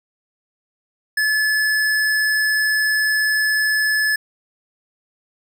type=tone with hard clipping; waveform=sine; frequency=1723 Hz; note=A6; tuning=37 cents flat; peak=-17 dBFS; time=1.17-4.16 s; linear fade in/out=5 ms; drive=18 dB; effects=none

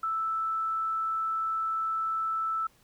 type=tone; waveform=sine; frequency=1318.5 Hz; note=E6; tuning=in tune; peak=-27 dBFS; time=0.03-2.67 s; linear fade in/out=5 ms; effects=pink hiss -63 dBFS RMS until 2.83 s

